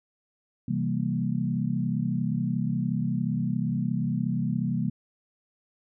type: chord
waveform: sine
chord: C dominant seventh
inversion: none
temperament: equal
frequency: 130.81 / 164.81 / 196 / 233.1 Hz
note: C3 / E3 / G3 / Bb3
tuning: 0 / 0 / 0 / 0 cents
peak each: -30 dBFS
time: 0.68-4.9 s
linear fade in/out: 5 ms
effects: none